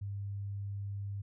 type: tone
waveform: sine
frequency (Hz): 100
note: G2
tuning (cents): +35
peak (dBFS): -36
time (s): 0.01-1.22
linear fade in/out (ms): 10
effects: none